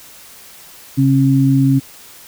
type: tone pair together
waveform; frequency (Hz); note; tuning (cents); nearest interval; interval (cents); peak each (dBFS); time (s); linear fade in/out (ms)
sine; 135.5 / 271; C#3 / C#4; -39 / -39; octave; 1200; -12; 0.97-1.8; 20
effects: white hiss -40 dBFS RMS until 2.27 s

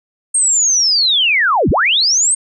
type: linear two-way sweep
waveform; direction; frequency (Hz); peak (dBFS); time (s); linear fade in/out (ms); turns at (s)
sine; down then up; 8600 to 35.36 to 8600; -10; 0.34-2.35; 10; 1.7
effects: none

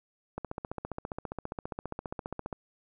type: click train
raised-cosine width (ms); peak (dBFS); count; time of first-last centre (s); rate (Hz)
1; -21; 33; 0.38-2.528; 14.9
effects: none

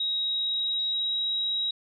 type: tone with pitch glide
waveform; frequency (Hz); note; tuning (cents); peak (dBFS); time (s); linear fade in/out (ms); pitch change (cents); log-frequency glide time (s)
sine; 3805 to 3834; A#7 to A#7; +35 to +48; -25; 0-1.71; 5; +13; 0.19-1.15
effects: none

